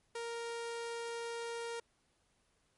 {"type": "tone", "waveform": "sawtooth", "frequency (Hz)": 466.2, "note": "A#4", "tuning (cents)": 0, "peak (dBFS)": -35, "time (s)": [0.15, 1.8], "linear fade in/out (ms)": 5, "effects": ["pink hiss -75 dBFS RMS until 2.77 s", "MP3 48 kbps"]}